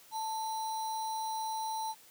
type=tone with sample-and-hold; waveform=sine; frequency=882 Hz; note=A5; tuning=4 cents sharp; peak=-33 dBFS; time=0.11-1.95 s; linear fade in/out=50 ms; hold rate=4900 Hz; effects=white hiss -58 dBFS RMS until 2.1 s + high-pass 100 Hz 12 dB/octave